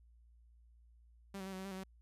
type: tone with pitch steps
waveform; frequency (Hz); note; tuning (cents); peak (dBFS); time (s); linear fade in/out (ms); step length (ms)
sawtooth; 196.8 / 189 / 193.4 / 187.1 / 190.2 / 196.7 / 187.4 / 190.4; G3 / F#3 / G3 / F#3 / F#3 / G3 / F#3 / F#3; +7 / +37 / -23 / +20 / +48 / +6 / +22 / +50; -39; 1.34-1.836; 5; 62
effects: added 58 Hz sine -61 dBFS peak until 2.01 s + resampled to 32000 Hz